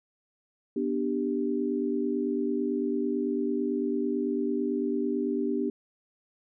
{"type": "chord", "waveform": "sine", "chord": "G major", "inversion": "first", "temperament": "just", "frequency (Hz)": [245, 294, 392], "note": ["B3", "D4", "G4"], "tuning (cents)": [-14, 2, 0], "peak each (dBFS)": -30, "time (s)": [0.76, 5.7], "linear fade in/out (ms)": 5, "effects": []}